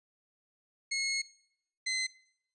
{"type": "tone pair in turn", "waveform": "20% pulse", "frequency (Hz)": [2170, 2052], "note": ["C#7", "C7"], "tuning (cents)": [-37, -34], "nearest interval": "minor second", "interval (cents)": 97, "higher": "first", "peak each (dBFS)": -25, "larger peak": "neither", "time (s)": [[0.91, 1.22], [1.86, 2.07]], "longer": "first", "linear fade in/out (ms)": 10, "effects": ["noise-tail reverb RT60 0.7 s tail -20 dB re dry", "resampled to 22050 Hz"]}